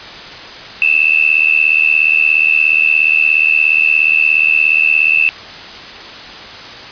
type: tone with amplitude modulation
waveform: sine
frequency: 2637 Hz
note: E7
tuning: in tune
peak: -4 dBFS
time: 0.82-5.29 s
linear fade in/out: 0 ms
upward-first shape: sine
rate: 77 Hz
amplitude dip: 95%
effects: white hiss -30 dBFS RMS until 6.91 s + resampled to 11025 Hz